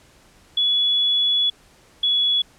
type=tone pair in turn; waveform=sine; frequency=3400 / 3387 Hz; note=G#7 / G#7; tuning=+40 / +33 cents; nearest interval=unison; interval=7 cents; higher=first; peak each=-16 / -16 dBFS; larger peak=neither; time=0.57-1.5 / 2.03-2.42 s; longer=first; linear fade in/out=5 ms; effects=pink hiss -53 dBFS RMS until 2.58 s + low-pass 10000 Hz 12 dB/octave